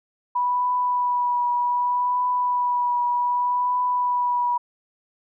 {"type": "tone with vibrato", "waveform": "sine", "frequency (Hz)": 981, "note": "B5", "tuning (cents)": -12, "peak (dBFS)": -19, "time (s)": [0.35, 4.58], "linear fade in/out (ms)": 10, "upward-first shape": "triangle", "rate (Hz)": 0.65, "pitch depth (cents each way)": 21, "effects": []}